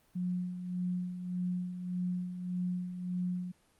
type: tone with tremolo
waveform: sine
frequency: 180 Hz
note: F#3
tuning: 47 cents flat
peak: -30 dBFS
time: 0.15-3.52 s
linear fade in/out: 10 ms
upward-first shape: sine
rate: 1.7 Hz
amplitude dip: 60%
effects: pink hiss -68 dBFS RMS until 3.79 s + Opus 32 kbps